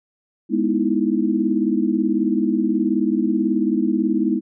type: chord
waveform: sine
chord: E major seventh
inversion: first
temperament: equal with one note detuned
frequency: 207.7 / 245.7 / 311.1 / 329.6 Hz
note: G#3 / B3 / D#4 / E4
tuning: 0 / -9 / 0 / 0 cents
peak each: -22 dBFS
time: 0.49-4.41 s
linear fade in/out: 50 ms
effects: none